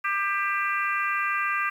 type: harmonic tone with a mistuned harmonic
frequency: 397.1 Hz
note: G4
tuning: 22 cents sharp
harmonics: 3 / 4 / 5 / 6 / 7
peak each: -27 / -29 / -31 / -33 / -34 dBFS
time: 0.04-1.7 s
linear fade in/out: 10 ms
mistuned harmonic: 7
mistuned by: -43 cents
effects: 9-bit